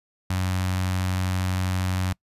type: tone with notch filter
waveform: sawtooth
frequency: 92.5 Hz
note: F#2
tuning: in tune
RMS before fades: -25 dBFS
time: 0.3-2.13 s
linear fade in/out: 5 ms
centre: 420 Hz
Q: 0.82
effects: noise-tail reverb RT60 0.1 s tail -25 dB re dry + resampled to 32000 Hz